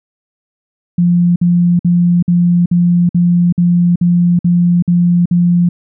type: tone bursts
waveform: sine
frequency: 174.61 Hz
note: F3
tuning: in tune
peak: -7 dBFS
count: 11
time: 0.98-5.69 s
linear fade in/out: 5 ms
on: 380 ms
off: 53 ms
effects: none